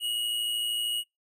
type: tone with amplitude modulation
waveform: square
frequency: 2892 Hz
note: F#7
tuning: 40 cents flat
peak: -26 dBFS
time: 0-1.04 s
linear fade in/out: 50 ms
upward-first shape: sine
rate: 113 Hz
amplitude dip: 45%
effects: noise-tail reverb RT60 0.2 s tail -25 dB re dry